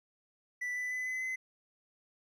triangle tone with pitch steps, 1975.5 / 1991.5 / 2008 / 2024 / 2040 Hz, B6 / B6 / B6 / B6 / C7, 0 / +14 / +28 / +42 / -44 cents, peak -32 dBFS, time 0.61-1.36 s, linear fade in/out 10 ms, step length 150 ms, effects none

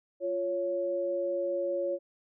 sine tone pair together, 349.2 / 555.8 Hz, F4 / C#5, 0 / +4 cents, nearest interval minor sixth, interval 804 cents, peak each -34 / -29 dBFS, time 0.2-1.99 s, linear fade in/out 50 ms, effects none

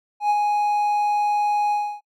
triangle tone with ADSR envelope, 830.6 Hz, G#5, in tune, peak -13 dBFS, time 0.2-2.01 s, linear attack 99 ms, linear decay 41 ms, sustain -3 dB, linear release 290 ms, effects noise-tail reverb RT60 0.1 s tail -25 dB re dry

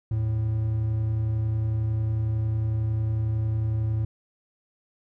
triangle tone pair together, 78.98 / 110 Hz, D#2 / A2, +26 / 0 cents, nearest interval tritone, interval 574 cents, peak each -31 / -21 dBFS, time 0.11-4.05 s, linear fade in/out 5 ms, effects none

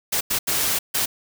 white noise bursts at uneven times, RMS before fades -22 dBFS, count 4, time 0.12-0.21 / 0.3-0.39 / 0.47-0.79 / 0.94-1.06 s, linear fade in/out 10 ms, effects none

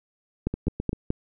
two click trains, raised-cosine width 3 ms, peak -15 / -11 dBFS, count 4 / 4, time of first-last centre 0.54-0.931 / 0.47-1.104 s, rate 7.68 / 4.73 Hz, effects none

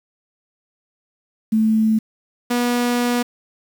sine / sawtooth tone pair in turn, 219.4 / 242.6 Hz, A3 / B3, -5 / -31 cents, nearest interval major second, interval 174 cents, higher second, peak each -13 / -13 dBFS, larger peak neither, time 1.52-1.99 / 2.5-3.23 s, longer second, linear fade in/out 10 ms, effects 7-bit

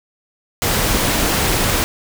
pink noise, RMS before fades -17 dBFS, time 0.62-1.84 s, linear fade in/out 0 ms, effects none

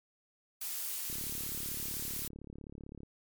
blue noise, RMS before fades -38 dBFS, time 0.61-2.28 s, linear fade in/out 5 ms
click train, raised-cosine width 3 ms, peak -34 dBFS, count 70, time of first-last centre 1.1-3.033 s, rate 35.7 Hz
effects MP3 96 kbps

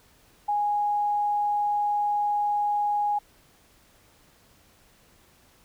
sine tone, 827 Hz, G#5, 8 cents flat, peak -22 dBFS, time 0.48-3.19 s, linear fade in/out 10 ms, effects pink hiss -59 dBFS RMS until 5.64 s

